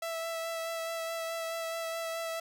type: tone with vibrato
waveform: sawtooth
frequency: 659.3 Hz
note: E5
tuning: in tune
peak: -30 dBFS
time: 0.02-2.4 s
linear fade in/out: 5 ms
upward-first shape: sine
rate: 4.7 Hz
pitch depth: 14 cents each way
effects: none